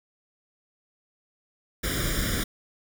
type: noise with comb filter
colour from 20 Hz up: pink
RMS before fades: -27 dBFS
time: 1.83-2.44 s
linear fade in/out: 10 ms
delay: 0.57 ms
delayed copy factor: +1
effects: none